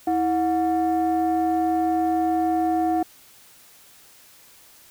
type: tone pair together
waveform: sine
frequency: 324.3 / 728 Hz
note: E4 / F#5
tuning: -28 / -28 cents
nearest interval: octave + major second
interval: 1400 cents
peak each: -20 dBFS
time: 0.07-3.03 s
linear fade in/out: 5 ms
effects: tanh soft clip ceiling -15 dBFS + white hiss -51 dBFS RMS until 4.9 s